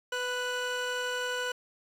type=tone pair together; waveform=30% pulse; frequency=497.3 / 1480 Hz; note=B4 / F#6; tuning=+12 / 0 cents; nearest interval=octave + perfect fifth; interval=1888 cents; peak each=-31 / -30 dBFS; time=0.12-1.52 s; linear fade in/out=5 ms; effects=low-pass 8000 Hz 12 dB/octave + 9-bit